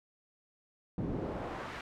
brown noise with band-pass filter sweep, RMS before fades -38 dBFS, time 0.98-1.81 s, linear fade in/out 2 ms, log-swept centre 210 to 2000 Hz, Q 0.83, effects none

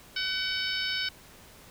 harmonic tone, 754 Hz, F#5, 32 cents sharp, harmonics 2 / 3 / 4 / 5 / 6 / 7, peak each -34 / -36 / -34 / -36 / -37 / -36 dBFS, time 0.16-1.09 s, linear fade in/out 5 ms, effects pink hiss -52 dBFS RMS until 1.7 s

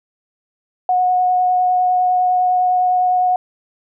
sine tone with vibrato, 730 Hz, F#5, 24 cents flat, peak -12 dBFS, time 0.89-3.36 s, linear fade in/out 2 ms, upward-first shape triangle, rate 9.9 Hz, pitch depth 12 cents each way, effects none

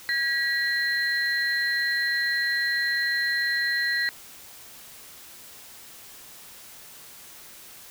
sine tone cluster, 1637 / 1929 / 4126 Hz, G#6 / B6 / C8, -25 / -41 / -25 cents, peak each -30 / -24 / -30 dBFS, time 0.09-4.09 s, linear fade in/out 0 ms, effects white hiss -46 dBFS RMS until 7.9 s

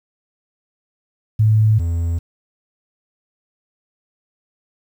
sine / triangle tone pair in turn, 108.5 / 84.37 Hz, A2 / E2, -24 / +41 cents, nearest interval major third, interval 435 cents, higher first, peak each -10 / -15 dBFS, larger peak first, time 1.39-1.79 / 1.79-2.19 s, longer neither, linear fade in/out 10 ms, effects 8-bit

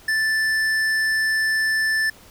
sine tone with tanh clipping, 1760 Hz, A6, in tune, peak -20 dBFS, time 0.08-2.1 s, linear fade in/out 5 ms, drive 13 dB, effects pink hiss -48 dBFS RMS until 2.3 s

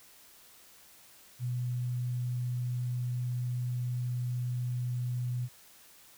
sine tone, 123.47 Hz, B2, in tune, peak -30 dBFS, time 1.39-5.49 s, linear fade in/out 50 ms, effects white hiss -57 dBFS RMS until 6.17 s

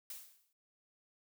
blue noise with exponential decay, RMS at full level -43 dBFS, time 0.1-0.53 s, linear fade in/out 2 ms, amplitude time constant 92 ms, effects none

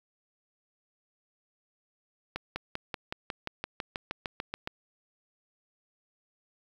accelerating click train, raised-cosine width 0.3 ms, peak -17 dBFS, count 15, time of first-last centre 2.36-4.674 s, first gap 200 ms, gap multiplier 0.97, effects 8-bit

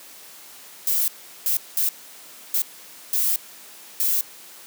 violet noise bursts at uneven times, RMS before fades -21 dBFS, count 6, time 0.87-1.08 / 1.46-1.57 / 1.77-1.89 / 2.54-2.62 / 3.13-3.36 / 4-4.21 s, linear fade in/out 2 ms, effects white hiss -44 dBFS RMS until 4.66 s + high-pass 200 Hz 12 dB/octave

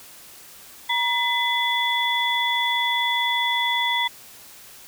sine tone cluster, 950 / 2014 / 3431 Hz, A#5 / B6 / A7, +33 / +33 / -44 cents, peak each -24 dBFS, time 0.89-4.08 s, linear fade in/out 10 ms, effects white hiss -45 dBFS RMS until 4.87 s

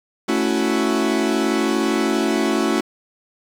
40% pulse chord, F# minor seventh, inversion first, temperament equal, 220 / 277.2 / 329.6 / 370 Hz, A3 / C#4 / E4 / F#4, 0 / 0 / 0 / 0 cents, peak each -22 dBFS, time 0.28-2.81 s, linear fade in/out 10 ms, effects low-pass 9000 Hz 12 dB/octave + 7-bit

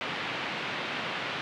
white band-pass noise, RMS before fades -34 dBFS, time 0.01-1.41 s, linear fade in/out 0 ms, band 120 to 3100 Hz, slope 24 dB/octave, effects none

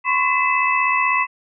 sine tone cluster, 1020 / 1096 / 2019 / 2620 Hz, C6 / C#6 / B6 / E7, -44 / -20 / +38 / -11 cents, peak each -21 dBFS, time 0.04-1.27 s, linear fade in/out 50 ms, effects none

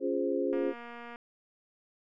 sine chord, Db major seventh, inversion none, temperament equal, 277.2 / 349.2 / 415.3 / 523.3 Hz, Db4 / F4 / Ab4 / C5, 0 / 0 / 0 / 0 cents, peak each -33 dBFS, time 0-0.74 s, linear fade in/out 50 ms
click train, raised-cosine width 0.5 ms, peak -31 dBFS, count 150, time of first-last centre 0.53-1.159 s, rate 237 Hz
effects none

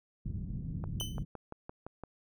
white low-pass noise, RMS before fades -38 dBFS, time 0.25-1.25 s, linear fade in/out 10 ms, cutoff 180 Hz, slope 24 dB/octave
click train, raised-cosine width 1 ms, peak -28 dBFS, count 8, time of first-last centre 0.84-2.037 s, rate 5.85 Hz
sawtooth tone with exponential decay, 3034 Hz, F#7, 43 cents sharp, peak -29 dBFS, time 1-1.23 s, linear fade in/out 1 ms, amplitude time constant 50 ms
effects none

